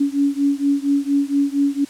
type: beating tone pair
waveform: sine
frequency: 280 / 284.3 Hz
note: C#4 / C#4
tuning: +18 / +44 cents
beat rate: 4.3 Hz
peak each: -18 / -19 dBFS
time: 0-1.85 s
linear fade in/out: 10 ms
effects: white hiss -43 dBFS RMS until 1.89 s + low-pass 9000 Hz 12 dB/octave